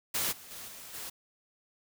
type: noise with level steps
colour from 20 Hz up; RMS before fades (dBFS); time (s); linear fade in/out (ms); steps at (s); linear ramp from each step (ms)
white; -31 / -50 / -44 / -47 / -41; 0.14-1.1; 10; 0.31 / 0.5 / 0.67 / 0.93; 20
effects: none